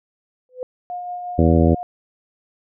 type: tone with exponential growth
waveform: sine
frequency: 505 Hz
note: B4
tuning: 39 cents sharp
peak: -21 dBFS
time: 0.49-0.63 s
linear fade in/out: 1 ms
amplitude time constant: 30 ms
type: tone with tremolo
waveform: sine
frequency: 714 Hz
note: F5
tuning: 38 cents sharp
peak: -25 dBFS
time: 0.9-1.83 s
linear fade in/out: 0 ms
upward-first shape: sine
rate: 5.6 Hz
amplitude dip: 30%
type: harmonic tone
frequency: 82.41 Hz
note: E2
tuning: in tune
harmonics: 1 / 2 / 3 / 4 / 5 / 6 / 7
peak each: -16 / -18 / -18 / -20 / -24 / -23 / -23 dBFS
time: 1.38-1.75 s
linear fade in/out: 10 ms
effects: none